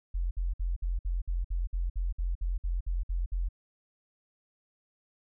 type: tone bursts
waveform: sine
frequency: 43.65 Hz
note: F1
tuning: in tune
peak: -27 dBFS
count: 15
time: 0.14-3.488 s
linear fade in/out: 10 ms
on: 170 ms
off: 57 ms
effects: none